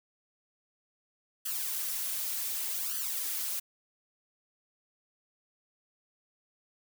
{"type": "noise with flanger", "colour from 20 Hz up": "blue", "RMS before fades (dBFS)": -34, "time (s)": [1.45, 3.6], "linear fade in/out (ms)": 10, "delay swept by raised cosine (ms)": [0.65, 5.75], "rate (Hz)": 0.66, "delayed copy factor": 0.85, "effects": []}